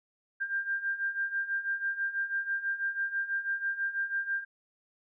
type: beating tone pair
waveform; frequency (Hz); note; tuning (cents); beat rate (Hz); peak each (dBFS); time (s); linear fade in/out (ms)
sine; 1588 / 1594.1; G6 / G6; +22 / +29; 6.1; -35 / -31; 0.4-4.45; 20
effects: none